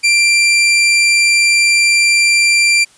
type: tone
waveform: sawtooth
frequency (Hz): 2364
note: D7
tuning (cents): +11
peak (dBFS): -5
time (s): 0.03-2.85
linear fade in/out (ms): 20
effects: white hiss -47 dBFS RMS until 2.97 s + resampled to 22050 Hz